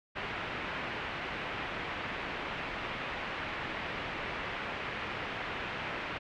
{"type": "low-pass noise", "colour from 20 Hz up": "white", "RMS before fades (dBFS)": -38, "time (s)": [0.15, 6.19], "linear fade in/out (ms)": 20, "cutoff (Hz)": 2600, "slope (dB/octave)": 24, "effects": []}